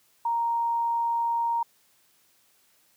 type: tone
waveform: sine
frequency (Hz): 932.3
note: A#5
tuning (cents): 0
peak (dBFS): -23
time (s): 0.25-1.63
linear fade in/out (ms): 5
effects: white hiss -64 dBFS RMS until 2.96 s + high-pass 80 Hz 12 dB/octave